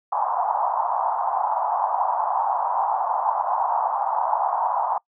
white band-pass noise, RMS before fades -23 dBFS, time 0.12-4.98 s, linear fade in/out 5 ms, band 750 to 980 Hz, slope 48 dB/octave, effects noise-tail reverb RT60 0.1 s tail -24 dB re dry

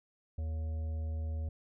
harmonic tone with a mistuned harmonic, 79.3 Hz, D#2, 33 cents sharp, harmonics 1 / 3 / 5 / 7 / 9, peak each -33 / -52 / -59 / -54 / -62 dBFS, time 0.38-1.49 s, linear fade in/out 5 ms, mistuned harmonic 5, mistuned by +120 cents, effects none

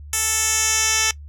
10% pulse tone with band-pass filter sweep, 440 Hz, A4, in tune, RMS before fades -20 dBFS, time 0.13-1.11 s, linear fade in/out 2 ms, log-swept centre 8900 to 5100 Hz, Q 1.6, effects noise-tail reverb RT60 0.1 s tail -20 dB re dry + added 73 Hz sine -35 dBFS peak until 1.28 s

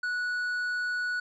sine tone with tanh clipping, 1471 Hz, F#6, 11 cents flat, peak -29 dBFS, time 0.03-1.2 s, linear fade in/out 5 ms, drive 6 dB, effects none

